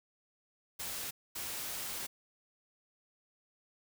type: noise bursts at uneven times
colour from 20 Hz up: white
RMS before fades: -40 dBFS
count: 2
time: 0.79-1.11 / 1.35-2.07 s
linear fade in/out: 10 ms
effects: none

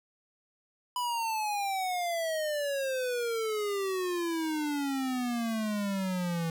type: exponential sweep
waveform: square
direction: down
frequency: 996 to 163.2 Hz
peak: -30 dBFS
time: 0.96-6.5 s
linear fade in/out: 2 ms
effects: none

